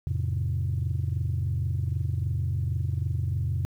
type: chord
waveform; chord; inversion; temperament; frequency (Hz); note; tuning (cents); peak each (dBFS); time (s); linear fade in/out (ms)
sine; F major; none; equal with one note detuned; 87.31 / 110 / 133.72; F2 / A2 / C3; 0 / 0 / +38; -27 / -29 / -29; 0.07-3.65; 0
effects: tanh soft clip ceiling -19 dBFS + 10-bit